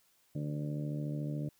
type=harmonic tone; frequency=73.8 Hz; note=D2; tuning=9 cents sharp; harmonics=2 / 3 / 4 / 5 / 6 / 7 / 8; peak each=-35 / -44 / -41 / -52 / -55 / -52 / -49 dBFS; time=0.35-1.49 s; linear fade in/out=5 ms; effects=white hiss -70 dBFS RMS until 1.59 s